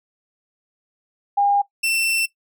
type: tone pair in turn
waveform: sine / sawtooth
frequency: 808 / 2687 Hz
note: G#5 / E7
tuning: -48 / +33 cents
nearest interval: octave + major sixth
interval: 2081 cents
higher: second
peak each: -14 / -15 dBFS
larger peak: first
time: 1.37-1.62 / 1.83-2.26 s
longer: second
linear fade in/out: 10 ms
effects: noise-tail reverb RT60 0.1 s tail -17 dB re dry